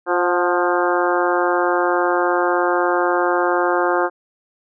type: harmonic tone with a mistuned harmonic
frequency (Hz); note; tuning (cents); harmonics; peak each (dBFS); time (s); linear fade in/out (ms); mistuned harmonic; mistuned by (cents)
176.2; F3; +16; 2 / 3 / 4 / 5 / 6 / 7 / 8 / 9; -20 / -22 / -23 / -24 / -25 / -25 / -26 / -27; 0.06-4.1; 50; 4; +38
effects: none